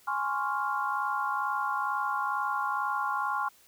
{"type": "chord", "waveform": "sine", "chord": "Db major seventh", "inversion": "second", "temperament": "equal", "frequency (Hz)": [830.6, 1046.5, 1108.7, 1396.9], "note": ["Ab5", "C6", "Db6", "F6"], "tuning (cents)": [0, 0, 0, 0], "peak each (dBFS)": -33, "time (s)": [0.07, 3.49], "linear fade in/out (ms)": 10, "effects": ["white hiss -60 dBFS RMS until 3.67 s"]}